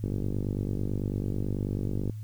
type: click train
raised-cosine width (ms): 3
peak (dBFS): -18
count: 102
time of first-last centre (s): 0.04-2.097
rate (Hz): 49.1
effects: added 107 Hz sine -35 dBFS peak until 2.23 s + white hiss -63 dBFS RMS until 2.23 s